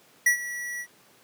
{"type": "tone with ADSR envelope", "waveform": "square", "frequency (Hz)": 1939, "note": "B6", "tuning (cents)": -32, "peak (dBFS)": -16, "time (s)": [0.26, 0.87], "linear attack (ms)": 6, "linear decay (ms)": 100, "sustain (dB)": -16, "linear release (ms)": 68, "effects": ["pink hiss -57 dBFS RMS until 1.23 s", "high-pass 200 Hz 12 dB/octave"]}